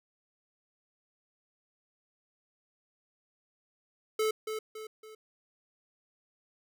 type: tone with echo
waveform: square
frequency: 434.6 Hz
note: A4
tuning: 21 cents flat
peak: -27 dBFS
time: 4.19-4.31 s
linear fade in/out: 5 ms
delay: 280 ms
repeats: 3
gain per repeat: -7 dB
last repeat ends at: 5.15 s
effects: none